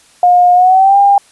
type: tone with pitch glide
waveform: sine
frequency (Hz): 714 to 801.4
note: F5 to G5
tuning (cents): +38 to +38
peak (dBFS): -4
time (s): 0.23-1.18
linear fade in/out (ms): 2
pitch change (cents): +200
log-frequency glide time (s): 0.54-0.98
effects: white hiss -46 dBFS RMS until 1.31 s + resampled to 24000 Hz